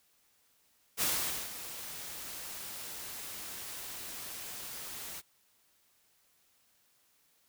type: noise with ADSR envelope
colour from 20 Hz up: white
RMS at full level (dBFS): -30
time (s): 0.97-5.22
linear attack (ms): 45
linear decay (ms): 470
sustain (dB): -13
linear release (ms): 34
effects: white hiss -70 dBFS RMS until 7.48 s